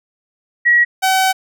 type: tone pair in turn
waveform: sine / sawtooth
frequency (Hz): 1914 / 759.6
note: A#6 / F#5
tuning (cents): +45 / +45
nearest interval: octave + major third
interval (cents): 1600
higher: first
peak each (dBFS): -8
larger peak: neither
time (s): 0.65-0.85 / 1.02-1.33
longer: second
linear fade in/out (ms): 20
effects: none